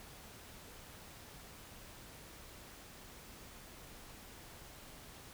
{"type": "silence", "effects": ["pink hiss -54 dBFS RMS until 5.33 s"]}